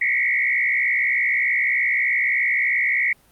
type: tone with frequency modulation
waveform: sine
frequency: 2086 Hz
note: C7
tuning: 6 cents flat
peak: -17 dBFS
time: 0.01-3.13 s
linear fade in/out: 5 ms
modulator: 63.2 Hz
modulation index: 2.7
effects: pink hiss -56 dBFS RMS until 3.31 s + Opus 32 kbps